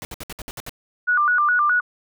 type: noise bursts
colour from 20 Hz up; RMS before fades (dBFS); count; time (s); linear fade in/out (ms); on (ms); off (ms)
pink; -33; 8; 0.02-0.694; 0; 30; 62
type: tone with vibrato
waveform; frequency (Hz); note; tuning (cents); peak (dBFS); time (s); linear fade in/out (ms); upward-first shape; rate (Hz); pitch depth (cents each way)
sine; 1318.5; E6; 0; -15; 1.07-1.81; 20; square; 4.8; 180
effects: none